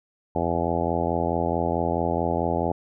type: harmonic tone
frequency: 84.6 Hz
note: E2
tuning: 45 cents sharp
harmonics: 1 / 2 / 3 / 4 / 5 / 6 / 7 / 8 / 9 / 10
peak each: -31 / -31 / -31 / -31 / -31 / -31 / -31 / -31 / -31 / -31 dBFS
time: 0.35-2.72 s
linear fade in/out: 5 ms
effects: none